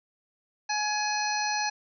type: harmonic tone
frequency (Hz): 841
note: G#5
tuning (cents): +22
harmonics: 1 / 2 / 3 / 5 / 6 / 7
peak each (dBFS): -29 / -33 / -35 / -34 / -41 / -35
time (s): 0.69-1.7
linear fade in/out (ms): 10
effects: none